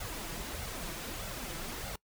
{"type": "noise with flanger", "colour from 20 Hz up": "pink", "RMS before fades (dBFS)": -40, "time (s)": [0, 1.96], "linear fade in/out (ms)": 5, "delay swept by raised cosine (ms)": [1.4, 6.1], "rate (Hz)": 1.6, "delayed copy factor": 0.6, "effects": ["noise-tail reverb RT60 0.1 s tail -23 dB re dry"]}